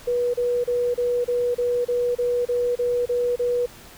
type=tone bursts; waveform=sine; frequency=486.6 Hz; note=B4; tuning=26 cents flat; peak=-19 dBFS; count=12; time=0.07-3.662 s; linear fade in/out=10 ms; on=270 ms; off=32 ms; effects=pink hiss -45 dBFS RMS until 3.97 s